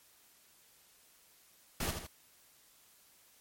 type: noise with echo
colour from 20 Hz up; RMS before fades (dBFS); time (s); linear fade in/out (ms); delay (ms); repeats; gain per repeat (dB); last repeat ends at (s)
pink; -35; 1.8-1.91; 5; 79; 2; -6; 2.068
effects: white hiss -64 dBFS RMS until 3.4 s + MP3 64 kbps